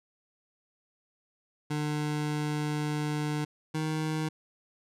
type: tone pair in turn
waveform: 25% pulse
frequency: 150 / 156.28 Hz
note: D3 / D#3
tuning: +37 / +8 cents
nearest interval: minor second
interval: 71 cents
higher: second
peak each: -25 dBFS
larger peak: neither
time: 1.7-3.45 / 3.74-4.29 s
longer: first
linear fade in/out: 10 ms
effects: low-pass 10000 Hz 12 dB/octave